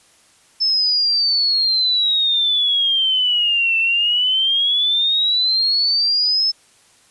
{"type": "exponential two-way sweep", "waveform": "sine", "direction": "down then up", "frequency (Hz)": [5274, 2666, 5274], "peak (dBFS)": -14, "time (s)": [0.6, 6.52], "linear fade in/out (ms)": 20, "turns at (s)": 3.78, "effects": ["white hiss -53 dBFS RMS until 7.1 s", "resampled to 24000 Hz"]}